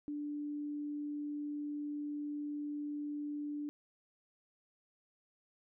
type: tone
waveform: sine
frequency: 293.7 Hz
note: D4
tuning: in tune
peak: -37 dBFS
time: 0.08-3.69 s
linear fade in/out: 0 ms
effects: none